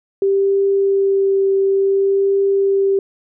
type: tone with vibrato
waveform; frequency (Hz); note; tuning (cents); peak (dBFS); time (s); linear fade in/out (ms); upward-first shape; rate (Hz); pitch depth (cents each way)
sine; 392; G4; 0; -12; 0.22-2.99; 2; triangle; 0.57; 12
effects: none

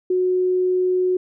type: tone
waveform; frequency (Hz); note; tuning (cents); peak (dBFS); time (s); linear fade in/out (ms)
sine; 366.6; F#4; -16; -16; 0.1-1.17; 5
effects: none

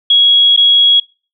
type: tone with dropouts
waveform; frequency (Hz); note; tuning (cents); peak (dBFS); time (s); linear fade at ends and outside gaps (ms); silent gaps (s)
sine; 3322; G#7; 0; -5; 0.1-1; 5; 0.564-0.574
effects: noise-tail reverb RT60 0.4 s tail -26 dB re dry

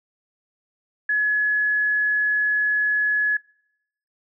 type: tone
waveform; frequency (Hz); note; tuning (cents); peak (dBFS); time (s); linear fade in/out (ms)
sine; 1696; G#6; +36; -18; 1.09-3.37; 5
effects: noise-tail reverb RT60 0.8 s tail -25 dB re dry

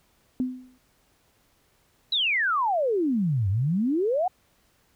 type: tone with exponential decay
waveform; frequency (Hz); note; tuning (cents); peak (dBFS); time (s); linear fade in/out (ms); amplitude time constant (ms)
sine; 254.3; C4; -49; -20; 0.4-0.78; 1; 81
type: exponential two-way sweep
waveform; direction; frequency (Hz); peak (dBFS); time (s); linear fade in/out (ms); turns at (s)
sine; down then up; 4023 to 91.7 to 770; -21; 2.12-4.28; 5; 3.49
effects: pink hiss -65 dBFS RMS until 4.95 s

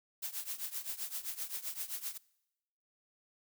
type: noise with tremolo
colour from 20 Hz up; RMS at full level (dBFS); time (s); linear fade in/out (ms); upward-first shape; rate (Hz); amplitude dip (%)
blue; -37; 0.22-2.18; 10; triangle; 7.7; 90
effects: noise-tail reverb RT60 0.9 s tail -23 dB re dry

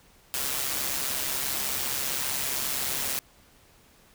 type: noise with amplitude modulation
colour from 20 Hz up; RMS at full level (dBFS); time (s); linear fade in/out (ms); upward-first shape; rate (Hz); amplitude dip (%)
white; -27; 0.34-3.19; 0; sine; 135; 55
effects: pink hiss -58 dBFS RMS until 4.14 s

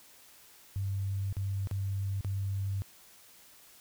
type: tone with dropouts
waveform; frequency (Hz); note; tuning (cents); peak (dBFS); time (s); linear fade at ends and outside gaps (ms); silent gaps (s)
sine; 98; G2; 0; -30; 0.76-2.82; 0; 1.326-1.368 / 1.672-1.712 / 2.209-2.247
effects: white hiss -57 dBFS RMS until 3.8 s

